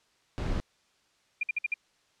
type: noise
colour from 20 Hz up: brown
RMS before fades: -30 dBFS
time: 0.38-0.6 s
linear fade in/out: 0 ms
type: tone bursts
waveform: sine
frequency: 2409 Hz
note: D7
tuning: 43 cents sharp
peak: -25 dBFS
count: 5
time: 1.41-1.741 s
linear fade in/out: 5 ms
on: 23 ms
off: 54 ms
effects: white hiss -68 dBFS RMS until 2.2 s + low-pass 6000 Hz 12 dB/octave